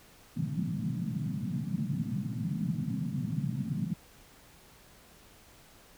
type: band-pass noise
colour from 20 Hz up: pink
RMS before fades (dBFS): -33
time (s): 0.36-3.94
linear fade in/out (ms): 10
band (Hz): 120 to 240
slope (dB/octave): 48
effects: pink hiss -57 dBFS RMS until 5.97 s